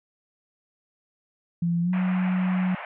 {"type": "tone with pitch glide", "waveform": "sine", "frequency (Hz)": [170.9, 184.23], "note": ["F3", "F#3"], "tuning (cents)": [-37, -7], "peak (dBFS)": -21, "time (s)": [1.62, 2.75], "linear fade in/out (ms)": 5, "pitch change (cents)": 130, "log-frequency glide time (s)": [1.82, 1.93]}
{"type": "band-pass noise", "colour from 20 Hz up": "pink", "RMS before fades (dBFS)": -37, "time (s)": [1.93, 2.85], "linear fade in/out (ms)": 2, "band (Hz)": [600, 2600], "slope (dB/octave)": 48}
{"effects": []}